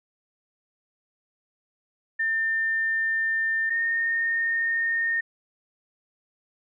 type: tone pair in turn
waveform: sine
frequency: 1800 / 1833.6 Hz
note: A6 / A#6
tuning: +39 / -29 cents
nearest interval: unison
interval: 32 cents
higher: second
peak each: -22 dBFS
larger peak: neither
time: 2.19-3.7 / 3.7-5.21 s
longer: neither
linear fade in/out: 10 ms
effects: none